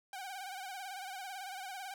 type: tone with vibrato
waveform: sawtooth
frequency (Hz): 766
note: G5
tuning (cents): -40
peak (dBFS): -38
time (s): 0.13-1.94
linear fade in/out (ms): 2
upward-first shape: sine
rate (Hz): 18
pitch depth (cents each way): 84
effects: none